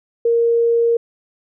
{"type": "tone", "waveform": "sine", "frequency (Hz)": 466.2, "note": "A#4", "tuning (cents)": 0, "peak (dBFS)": -12, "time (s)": [0.25, 0.97], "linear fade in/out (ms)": 5, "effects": []}